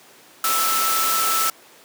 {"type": "tone in noise", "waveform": "sine", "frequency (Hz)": 1318.5, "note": "E6", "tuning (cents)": 0, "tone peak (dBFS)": -21, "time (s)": [0.44, 1.5], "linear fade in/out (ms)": 2, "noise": "white", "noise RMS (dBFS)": -22, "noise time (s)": [0.44, 1.5], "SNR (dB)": -2, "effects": ["pink hiss -48 dBFS RMS until 1.84 s", "high-pass 300 Hz 12 dB/octave"]}